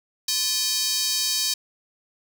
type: tone with high-pass filter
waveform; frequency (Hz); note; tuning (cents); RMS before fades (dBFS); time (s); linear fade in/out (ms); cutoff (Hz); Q
square; 349.2; F4; 0; -24; 0.28-1.54; 5; 4700; 2.4
effects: none